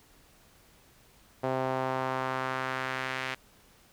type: tone with band-pass filter sweep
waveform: sawtooth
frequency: 130.81 Hz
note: C3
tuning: in tune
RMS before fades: -32 dBFS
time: 1.43-3.35 s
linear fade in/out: 10 ms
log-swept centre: 650 to 2200 Hz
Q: 1.4
effects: pink hiss -60 dBFS RMS until 3.92 s